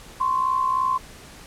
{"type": "tone pair together", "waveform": "sine", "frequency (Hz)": [1036.9, 1100], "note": ["C6", "C#6"], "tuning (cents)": [-16, -14], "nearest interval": "minor second", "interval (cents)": 102, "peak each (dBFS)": [-20, -26], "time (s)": [0.2, 0.98], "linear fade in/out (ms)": 10, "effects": ["pink hiss -44 dBFS RMS until 1.46 s", "low-pass 11000 Hz 12 dB/octave"]}